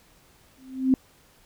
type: tone with exponential growth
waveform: sine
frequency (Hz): 261.6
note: C4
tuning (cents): 0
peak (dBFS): -13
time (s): 0.58-0.94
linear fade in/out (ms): 1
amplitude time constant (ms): 78
effects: pink hiss -58 dBFS RMS until 1.45 s